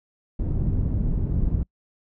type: low-pass noise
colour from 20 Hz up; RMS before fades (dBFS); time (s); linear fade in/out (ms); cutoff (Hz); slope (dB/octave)
pink; -23; 0.39-1.63; 5; 170; 12
effects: noise-tail reverb RT60 0.1 s tail -26 dB re dry